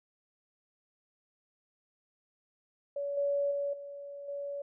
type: tone with level steps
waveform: sine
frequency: 567 Hz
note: C#5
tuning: 39 cents sharp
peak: -32 / -27 / -30 / -41 / -35 dBFS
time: 2.96-4.62 s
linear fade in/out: 5 ms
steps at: 3.17 / 3.51 / 3.73 / 4.28 s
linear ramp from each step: 5 ms
effects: none